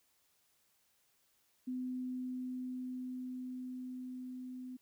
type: tone with level ramp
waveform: sine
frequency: 253.7 Hz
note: B3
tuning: 47 cents sharp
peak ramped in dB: -36 to -43 dBFS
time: 1.67-4.77 s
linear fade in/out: 10 ms
effects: white hiss -74 dBFS RMS until 4.81 s